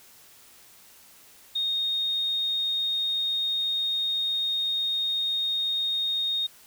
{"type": "tone", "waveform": "sine", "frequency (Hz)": 3706, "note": "A#7", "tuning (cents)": -11, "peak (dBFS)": -24, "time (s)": [1.55, 6.47], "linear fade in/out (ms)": 10, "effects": ["white hiss -53 dBFS RMS until 6.66 s"]}